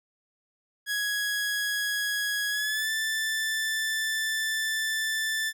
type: tone with pitch glide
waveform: sawtooth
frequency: 1665 to 1764 Hz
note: G#6 to A6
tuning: +4 to +4 cents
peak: -23 dBFS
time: 0.86-5.53 s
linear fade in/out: 50 ms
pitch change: +100 cents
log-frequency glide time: 2.49-2.9 s
effects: none